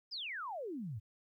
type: exponential sweep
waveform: sine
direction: down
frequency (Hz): 5274 to 95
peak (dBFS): -39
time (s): 0.11-1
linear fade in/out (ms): 20
effects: 13-bit